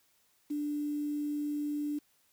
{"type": "tone with quantisation", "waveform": "sine", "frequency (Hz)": 294.4, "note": "D4", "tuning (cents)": 4, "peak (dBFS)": -31, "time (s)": [0.5, 1.99], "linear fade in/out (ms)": 10, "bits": 9, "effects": ["white hiss -70 dBFS RMS until 2.32 s"]}